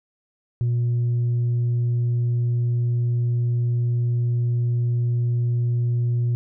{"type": "tone with tanh clipping", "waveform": "sine", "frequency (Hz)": 120, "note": "B2", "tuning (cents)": -49, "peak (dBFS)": -19, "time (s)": [0.61, 6.35], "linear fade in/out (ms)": 0, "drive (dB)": 1, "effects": []}